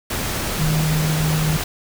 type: tone in noise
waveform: sine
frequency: 155.56 Hz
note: D#3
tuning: in tune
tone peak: -17 dBFS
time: 0.59-1.57 s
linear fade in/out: 5 ms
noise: pink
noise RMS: -24 dBFS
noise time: 0.1-1.64 s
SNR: +4 dB
effects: none